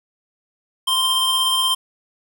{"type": "tone pair together", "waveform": "square", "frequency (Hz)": [1046.5, 3156], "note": ["C6", "G7"], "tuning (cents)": [0, 11], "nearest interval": "octave + perfect fifth", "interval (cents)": 1911, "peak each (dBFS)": [-23, -18], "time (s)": [0.87, 1.75], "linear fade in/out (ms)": 10, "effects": []}